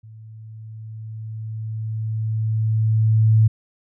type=tone with level ramp; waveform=sine; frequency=110 Hz; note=A2; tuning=in tune; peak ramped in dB=-39 to -10 dBFS; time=0.03-3.48 s; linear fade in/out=10 ms; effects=none